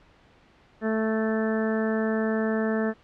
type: harmonic tone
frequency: 220 Hz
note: A3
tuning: in tune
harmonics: 1 / 2 / 3 / 4 / 5 / 6 / 7 / 8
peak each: -25 / -28 / -32 / -41 / -42 / -39 / -40 / -35 dBFS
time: 0.81-2.94 s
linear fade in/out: 50 ms
effects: pink hiss -57 dBFS RMS until 3.03 s + low-pass 3000 Hz 12 dB/octave